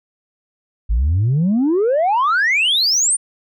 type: exponential sweep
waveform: sine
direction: up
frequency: 49.55 to 9397 Hz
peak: -11 dBFS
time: 0.89-3.17 s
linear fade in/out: 20 ms
effects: tanh soft clip ceiling -11 dBFS